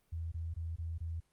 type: tone bursts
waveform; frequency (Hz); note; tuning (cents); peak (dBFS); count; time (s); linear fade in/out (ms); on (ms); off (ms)
sine; 82.41; E2; 0; -36; 5; 0.12-1.204; 10; 200; 21
effects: pink hiss -75 dBFS RMS until 1.32 s + Opus 32 kbps